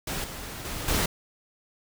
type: noise with level steps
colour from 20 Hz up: pink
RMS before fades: -31 / -38 / -34 / -25 dBFS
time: 0.07-1.06 s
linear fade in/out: 5 ms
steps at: 0.24 / 0.65 / 0.88 s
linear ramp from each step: 2 ms
effects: none